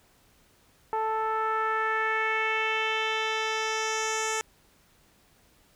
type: tone with low-pass filter sweep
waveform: 10% pulse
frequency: 440 Hz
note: A4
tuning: in tune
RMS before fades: -28 dBFS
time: 0.93-4.41 s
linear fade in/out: 0 ms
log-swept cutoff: 920 to 7900 Hz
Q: 2.3
effects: pink hiss -62 dBFS RMS until 5.75 s